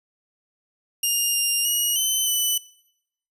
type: tone with pitch steps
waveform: 10% pulse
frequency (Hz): 2819 / 2801 / 2892 / 3052 / 2992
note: F7 / F7 / F#7 / G7 / F#7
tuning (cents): +16 / +4 / -40 / -47 / +19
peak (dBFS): -12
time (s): 1.03-2.58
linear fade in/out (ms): 5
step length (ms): 310
effects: noise-tail reverb RT60 0.8 s tail -22 dB re dry + resampled to 32000 Hz